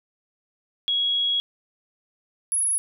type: tone pair in turn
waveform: sine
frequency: 3322 / 10492 Hz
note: G#7 / E9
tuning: 0 / -9 cents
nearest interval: octave + minor sixth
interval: 1991 cents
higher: second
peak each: -20 dBFS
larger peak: neither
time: 0.88-1.4 / 2.52-2.78 s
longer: first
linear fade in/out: 0 ms
effects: none